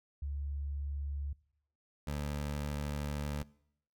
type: tone pair in turn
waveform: sine / 20% pulse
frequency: 71.1 / 72.89 Hz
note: C#2 / D2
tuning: +45 / -12 cents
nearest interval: unison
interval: 43 cents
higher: second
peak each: -35 / -30 dBFS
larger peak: second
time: 0.22-1.33 / 2.07-3.43 s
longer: second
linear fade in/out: 5 ms
effects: noise-tail reverb RT60 0.7 s tail -22 dB re dry